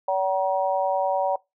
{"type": "harmonic tone", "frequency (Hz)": 190, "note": "F#3", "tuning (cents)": 46, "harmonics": [3, 4, 5], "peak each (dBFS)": [-24, -25, -26], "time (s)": [0.08, 1.36], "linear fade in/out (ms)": 5, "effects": ["noise-tail reverb RT60 0.2 s tail -22 dB re dry"]}